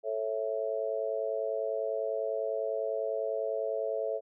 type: chord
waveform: sine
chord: A major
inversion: none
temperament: just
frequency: 440 / 550 / 660 Hz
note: A4 / C#5 / E5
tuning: 0 / -14 / +2 cents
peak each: -34 dBFS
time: 0.03-4.21 s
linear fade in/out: 50 ms
effects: none